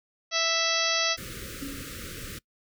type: harmonic tone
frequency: 659.3 Hz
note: E5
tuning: in tune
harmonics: 1 / 2 / 3 / 4 / 5 / 6 / 7 / 8 / 9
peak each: -32 / -32 / -32 / -32 / -32 / -32 / -32 / -32 / -32 dBFS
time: 0.31-1.17 s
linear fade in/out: 50 ms
type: band-stop noise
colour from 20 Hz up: pink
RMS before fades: -39 dBFS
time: 1.17-2.39 s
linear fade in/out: 10 ms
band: 560 to 1200 Hz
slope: 96 dB/octave
type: tone with exponential decay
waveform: sine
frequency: 277.2 Hz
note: C#4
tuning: in tune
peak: -31 dBFS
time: 1.62-2.13 s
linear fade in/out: 5 ms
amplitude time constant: 110 ms
effects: noise-tail reverb RT60 0.1 s tail -23 dB re dry